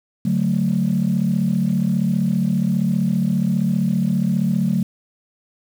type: chord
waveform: sine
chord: D major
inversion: none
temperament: equal with one note detuned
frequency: 143.73 / 185 / 220 Hz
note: D3 / F#3 / A3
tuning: -37 / 0 / 0 cents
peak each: -22 / -18 / -20 dBFS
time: 0.25-4.83 s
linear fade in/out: 5 ms
effects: tanh soft clip ceiling -9 dBFS + 7-bit